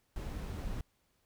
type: noise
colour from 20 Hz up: brown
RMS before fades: -39 dBFS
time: 0.16-0.81 s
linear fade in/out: 2 ms
effects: pink hiss -75 dBFS RMS until 1.25 s